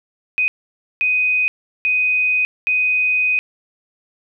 sine tone bursts at uneven times, 2500 Hz, D#7, 8 cents sharp, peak -14 dBFS, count 4, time 0.38-0.48 / 1.01-1.48 / 1.85-2.45 / 2.67-3.39 s, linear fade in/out 0 ms, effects none

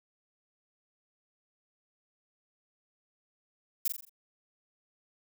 violet noise with echo, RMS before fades -28 dBFS, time 3.85-3.88 s, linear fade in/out 5 ms, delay 43 ms, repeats 5, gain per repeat -6 dB, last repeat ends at 4.095 s, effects none

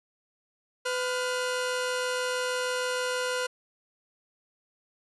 sawtooth tone pair together, 503 / 1422.7 Hz, B4 / F6, +32 / +32 cents, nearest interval octave + tritone, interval 1800 cents, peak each -25 / -29 dBFS, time 0.85-3.47 s, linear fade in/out 10 ms, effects resampled to 24000 Hz

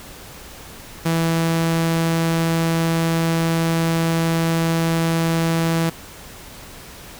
sawtooth tone, 164.81 Hz, E3, in tune, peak -13 dBFS, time 1.05-5.9 s, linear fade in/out 10 ms, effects pink hiss -39 dBFS RMS until 7.19 s

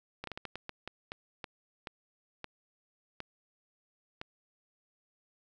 slowing click train, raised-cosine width 0.3 ms, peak -23 dBFS, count 14, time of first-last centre 0.24-4.214 s, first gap 33 ms, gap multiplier 1.33, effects none

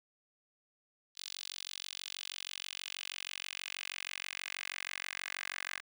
10% pulse tone with high-pass filter sweep, 46.25 Hz, F#1, in tune, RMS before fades -43 dBFS, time 1.15-5.82 s, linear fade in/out 50 ms, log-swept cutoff 4000 to 1800 Hz, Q 2.3, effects none

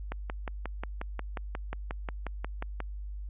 click train, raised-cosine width 0.5 ms, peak -20 dBFS, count 16, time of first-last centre 0.12-2.803 s, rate 5.59 Hz, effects added 50 Hz sine -36 dBFS peak until 3.29 s + resampled to 8000 Hz

